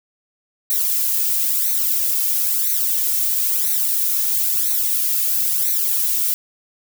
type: noise with flanger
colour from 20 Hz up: violet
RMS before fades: -19 dBFS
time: 0.7-6.34 s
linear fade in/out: 0 ms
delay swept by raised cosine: 0.49 to 2.29 ms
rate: 1 Hz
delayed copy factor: +0.9
effects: none